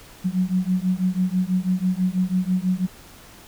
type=beating tone pair; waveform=sine; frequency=181.2 / 187.3 Hz; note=F#3 / F#3; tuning=-36 / +21 cents; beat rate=6.1 Hz; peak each=-22 dBFS; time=0.24-2.87 s; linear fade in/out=20 ms; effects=pink hiss -46 dBFS RMS until 3.47 s